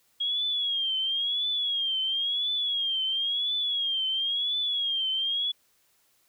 sine tone with vibrato, 3281 Hz, G#7, 22 cents flat, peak -25 dBFS, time 0.2-5.52 s, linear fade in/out 10 ms, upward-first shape triangle, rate 0.97 Hz, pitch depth 120 cents each way, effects white hiss -67 dBFS RMS until 6.28 s

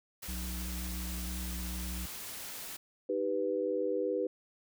white noise, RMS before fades -43 dBFS, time 0.22-2.77 s, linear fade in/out 10 ms
harmonic tone, 61.74 Hz, B1, in tune, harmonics 1 / 3 / 5, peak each -37 / -43 / -51 dBFS, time 0.28-2.06 s, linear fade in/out 5 ms
sine chord, Eb augmented, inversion none, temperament equal, 311.1 / 392 / 493.9 Hz, Eb4 / G4 / B4, 0 / 0 / 0 cents, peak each -37 / -34 / -32 dBFS, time 3.09-4.27 s, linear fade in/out 5 ms
effects none

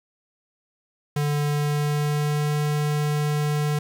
square tone with pitch glide, 146.83 to 148.71 Hz, D3 to D3, 0 to +22 cents, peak -22 dBFS, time 1.16-3.79 s, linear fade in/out 5 ms, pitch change +22 cents, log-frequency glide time 1.45-2.54 s, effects 8-bit

